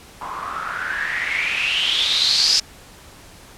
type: noise with low-pass filter sweep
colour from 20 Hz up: blue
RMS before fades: -21 dBFS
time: 0.21-2.6 s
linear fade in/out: 5 ms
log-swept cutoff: 970 to 5200 Hz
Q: 8
effects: pink hiss -44 dBFS RMS until 3.57 s + low-pass 12000 Hz 12 dB/octave